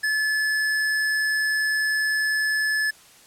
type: tone with hard clipping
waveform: sine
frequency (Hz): 1725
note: A6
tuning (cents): -35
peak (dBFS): -22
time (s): 0.03-2.91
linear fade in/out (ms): 10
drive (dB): 16
effects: white hiss -51 dBFS RMS until 3.26 s + low-pass 11000 Hz 12 dB/octave